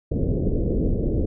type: low-pass noise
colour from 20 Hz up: pink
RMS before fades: -22 dBFS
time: 0.11-1.26 s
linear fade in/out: 10 ms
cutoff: 530 Hz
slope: 48 dB/octave
effects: none